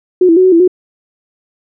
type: tone with pitch steps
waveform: sine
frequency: 364.8 / 330.6 / 370.3 / 373.1 / 334.3 / 364.8 Hz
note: F#4 / E4 / F#4 / F#4 / E4 / F#4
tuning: -24 / +5 / +1 / +14 / +24 / -24 cents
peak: -4 dBFS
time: 0.21-0.678 s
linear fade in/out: 5 ms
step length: 78 ms
effects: none